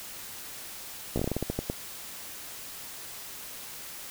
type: slowing click train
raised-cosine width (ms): 2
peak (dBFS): -15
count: 12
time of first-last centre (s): 1.16-1.699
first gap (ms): 15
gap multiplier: 1.22
effects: white hiss -42 dBFS RMS until 4.1 s